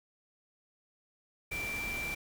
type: tone in noise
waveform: sine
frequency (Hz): 2349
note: D7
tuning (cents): 0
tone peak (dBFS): -35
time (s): 1.51-2.15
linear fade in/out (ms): 10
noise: pink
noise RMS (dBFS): -42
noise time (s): 1.51-2.15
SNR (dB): +4
effects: none